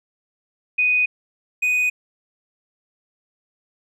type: tone pair in turn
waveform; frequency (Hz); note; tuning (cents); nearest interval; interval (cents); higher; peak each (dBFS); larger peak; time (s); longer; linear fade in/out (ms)
sine / triangle; 2489 / 2489; D#7 / D#7; 0 / 0; unison; 0; neither; -15 / -15; neither; 0.78-1.06 / 1.62-1.9; neither; 10
effects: none